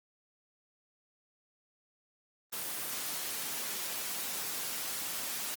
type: noise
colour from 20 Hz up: white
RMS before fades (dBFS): -37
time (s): 2.52-5.55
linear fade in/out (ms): 10
effects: high-pass 150 Hz 12 dB/octave + Opus 24 kbps